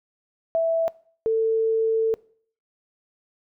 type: tone pair in turn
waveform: sine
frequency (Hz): 658 / 446.5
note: E5 / A4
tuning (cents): -3 / +25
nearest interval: perfect fifth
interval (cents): 672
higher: first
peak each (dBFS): -18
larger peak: neither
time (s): 0.55-0.88 / 1.26-2.14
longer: second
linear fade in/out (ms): 0
effects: noise-tail reverb RT60 0.5 s tail -22 dB re dry